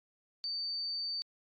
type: tone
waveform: sine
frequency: 4586 Hz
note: D8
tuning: 42 cents flat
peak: -34 dBFS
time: 0.44-1.22 s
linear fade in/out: 0 ms
effects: AAC 32 kbps